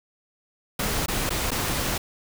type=noise with dropouts; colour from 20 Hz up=pink; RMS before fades=-26 dBFS; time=0.79-1.98 s; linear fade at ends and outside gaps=5 ms; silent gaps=1.061-1.082 / 1.294-1.304 / 1.507-1.515 s; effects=none